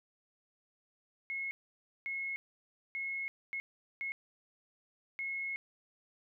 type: tone bursts at uneven times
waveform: sine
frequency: 2173 Hz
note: C#7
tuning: 35 cents flat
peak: -35 dBFS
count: 6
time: 1.3-1.51 / 2.06-2.36 / 2.95-3.28 / 3.53-3.6 / 4.01-4.12 / 5.19-5.56 s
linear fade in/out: 0 ms
effects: none